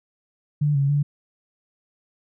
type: tone with pitch steps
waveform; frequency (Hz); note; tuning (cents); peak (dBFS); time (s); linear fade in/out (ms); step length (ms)
sine; 147.5 / 139.2 / 144.7; D3 / C#3 / D3; +8 / +8 / -25; -17; 0.61-1.03; 10; 140
effects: none